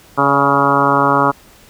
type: harmonic tone with a mistuned harmonic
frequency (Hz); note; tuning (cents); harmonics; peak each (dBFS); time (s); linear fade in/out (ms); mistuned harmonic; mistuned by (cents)
139.8; C#3; +15; 1 / 2 / 3 / 4 / 5 / 6 / 7 / 8 / 9 / 10; -23 / -19 / -21 / -20 / -23 / -19 / -18 / -17 / -17 / -21; 0.17-1.32; 20; 4; +26
effects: pink hiss -45 dBFS RMS until 1.69 s